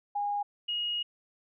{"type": "tone pair in turn", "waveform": "sine", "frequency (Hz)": [818, 2880], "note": ["G#5", "F#7"], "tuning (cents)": [-26, -47], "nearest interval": "octave + minor seventh", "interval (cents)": 2179, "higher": "second", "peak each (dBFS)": [-28, -29], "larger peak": "first", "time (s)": [[0.15, 0.43], [0.68, 1.03]], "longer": "second", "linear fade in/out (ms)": 10, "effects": []}